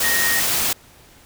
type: tone in noise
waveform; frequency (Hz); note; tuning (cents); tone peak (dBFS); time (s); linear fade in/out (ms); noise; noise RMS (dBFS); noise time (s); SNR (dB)
sine; 1864.7; A#6; 0; -20; 0.03-0.4; 5; white; -20; 0-0.73; -3
effects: pink hiss -49 dBFS RMS until 1.25 s